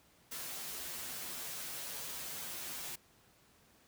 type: noise with comb filter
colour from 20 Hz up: white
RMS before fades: -43 dBFS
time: 0.31-2.96 s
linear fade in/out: 10 ms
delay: 9.9 ms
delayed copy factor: -0.8
effects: pink hiss -66 dBFS RMS until 3.87 s + high-pass 60 Hz 12 dB/octave